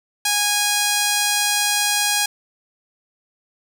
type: tone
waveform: 5% pulse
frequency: 825 Hz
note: G#5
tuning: 12 cents flat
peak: -5 dBFS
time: 0.25-2.26 s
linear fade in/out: 5 ms
effects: none